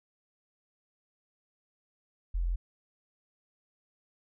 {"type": "tone", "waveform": "sine", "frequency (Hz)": 43.21, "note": "F1", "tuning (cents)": -18, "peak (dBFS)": -27, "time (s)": [2.34, 2.56], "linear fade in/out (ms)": 10, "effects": []}